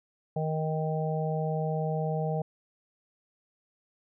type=harmonic tone; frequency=156.7 Hz; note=D#3; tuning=13 cents sharp; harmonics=1 / 3 / 4 / 5; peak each=-29 / -34 / -35 / -36 dBFS; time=0.36-2.42 s; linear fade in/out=5 ms; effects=none